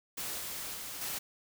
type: noise with level steps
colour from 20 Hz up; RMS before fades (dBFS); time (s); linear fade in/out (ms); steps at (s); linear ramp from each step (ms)
white; -38 / -40 / -42 / -37; 0.17-1.19; 10; 0.38 / 0.74 / 1.01; 5
effects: none